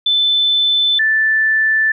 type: tone pair in turn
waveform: sine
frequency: 3520 / 1760 Hz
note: A7 / A6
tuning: 0 / 0 cents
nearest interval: octave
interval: 1200 cents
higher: first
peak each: -11 dBFS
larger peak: neither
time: 0.06-0.99 / 0.99-1.92 s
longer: neither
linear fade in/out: 5 ms
effects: none